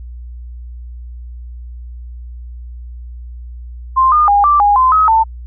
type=tone with pitch steps; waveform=sine; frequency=1048 / 1216 / 813 / 1173 / 820 / 1031 / 1273 / 892 Hz; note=C6 / D#6 / G#5 / D6 / G#5 / C6 / D#6 / A5; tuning=+2 / -40 / -37 / -2 / -22 / -26 / +39 / +23 cents; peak=-7 dBFS; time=3.96-5.24 s; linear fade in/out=20 ms; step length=160 ms; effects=added 60 Hz sine -27 dBFS peak until 5.46 s